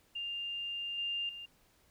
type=tone with level steps; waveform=sine; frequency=2800 Hz; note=F7; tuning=4 cents sharp; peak=-36 / -33 / -43 dBFS; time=0.15-1.46 s; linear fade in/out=10 ms; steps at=0.98 / 1.29 s; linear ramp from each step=2 ms; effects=pink hiss -68 dBFS RMS until 1.9 s